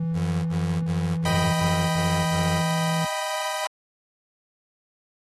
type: tone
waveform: triangle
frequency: 164.81 Hz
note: E3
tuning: in tune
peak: -21 dBFS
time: 0-3.05 s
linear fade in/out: 5 ms
type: tone bursts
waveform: 30% pulse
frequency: 89.6 Hz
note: F2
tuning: 45 cents sharp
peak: -25 dBFS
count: 7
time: 0.13-2.632 s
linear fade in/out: 50 ms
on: 330 ms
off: 32 ms
type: chord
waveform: sawtooth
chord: Eb augmented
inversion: none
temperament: equal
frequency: 622.3 / 784 / 987.8 Hz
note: Eb5 / G5 / B5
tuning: 0 / 0 / 0 cents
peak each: -26 / -28 / -26 dBFS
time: 1.25-3.67 s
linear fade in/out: 2 ms
effects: AAC 32 kbps